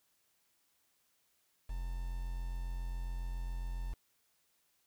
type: tone with quantisation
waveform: triangle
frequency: 43.65 Hz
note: F1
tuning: in tune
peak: -34 dBFS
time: 1.69-3.94 s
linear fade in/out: 10 ms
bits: 9
effects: white hiss -75 dBFS RMS until 4.86 s